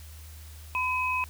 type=tone pair together; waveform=sine; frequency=1008.2 / 2542 Hz; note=B5 / D#7; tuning=+35 / +36 cents; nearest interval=octave + major third; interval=1601 cents; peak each=-28 / -28 dBFS; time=0.75-1.24 s; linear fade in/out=0 ms; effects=added 77 Hz sine -43 dBFS peak until 1.29 s + white hiss -52 dBFS RMS until 1.29 s